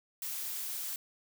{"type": "noise", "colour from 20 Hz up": "blue", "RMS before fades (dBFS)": -38, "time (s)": [0.22, 0.96], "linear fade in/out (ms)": 2, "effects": []}